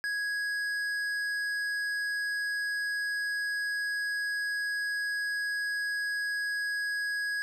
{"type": "tone with tanh clipping", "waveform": "sine", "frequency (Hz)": 1661.2, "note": "G#6", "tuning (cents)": 0, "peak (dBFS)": -31, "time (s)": [0.04, 7.42], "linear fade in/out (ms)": 0, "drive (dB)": 11, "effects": []}